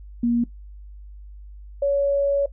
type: tone pair in turn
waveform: sine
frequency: 237 / 562.4 Hz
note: A#3 / C#5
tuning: +29 / +25 cents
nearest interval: octave + minor third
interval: 1496 cents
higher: second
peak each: -17 / -17 dBFS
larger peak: neither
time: 0.23-0.44 / 1.82-2.46 s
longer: second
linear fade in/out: 5 ms
effects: noise-tail reverb RT60 0.1 s tail -17 dB re dry + added 50 Hz sine -38 dBFS peak until 2.52 s